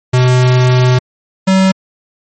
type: tone pair in turn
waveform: square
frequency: 126.3 / 190.17 Hz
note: B2 / F#3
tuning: +39 / +48 cents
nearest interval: perfect fifth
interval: 709 cents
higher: second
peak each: -7 dBFS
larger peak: neither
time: 0.13-0.99 / 1.47-1.72 s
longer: first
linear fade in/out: 10 ms
effects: low-pass 9000 Hz 12 dB/octave + MP3 32 kbps